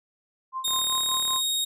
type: tone with tremolo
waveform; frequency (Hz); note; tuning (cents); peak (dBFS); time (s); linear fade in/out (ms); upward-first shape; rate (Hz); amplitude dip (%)
sine; 1046.5; C6; 0; -27; 0.52-1.43; 50; sine; 5.2; 90
type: tone with pitch glide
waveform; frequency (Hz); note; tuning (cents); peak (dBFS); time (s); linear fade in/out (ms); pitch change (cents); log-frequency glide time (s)
sawtooth; 3700 to 3739; A#7 to A#7; -14 to +4; -21; 0.64-1.65; 10; +18; 0.77-0.97
type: click train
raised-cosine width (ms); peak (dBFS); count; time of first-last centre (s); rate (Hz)
0.5; -26; 26; 0.68-1.361; 36.7
effects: none